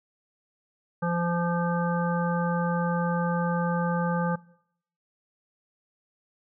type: harmonic tone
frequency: 172.3 Hz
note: F3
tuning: 23 cents flat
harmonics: 1 / 3 / 5 / 7 / 9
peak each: -26 / -31 / -33 / -34 / -36 dBFS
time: 1.02-4.36 s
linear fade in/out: 10 ms
effects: noise-tail reverb RT60 0.7 s tail -22 dB re dry